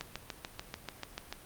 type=click train; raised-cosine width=0.2 ms; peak=-20 dBFS; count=10; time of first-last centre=0.01-1.326 s; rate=6.84 Hz; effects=pink hiss -53 dBFS RMS until 1.45 s + Opus 48 kbps